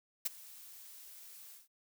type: noise with ADSR envelope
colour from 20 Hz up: blue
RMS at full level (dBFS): -31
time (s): 0.25-1.68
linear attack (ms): 11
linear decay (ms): 19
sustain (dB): -22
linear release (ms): 160
effects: none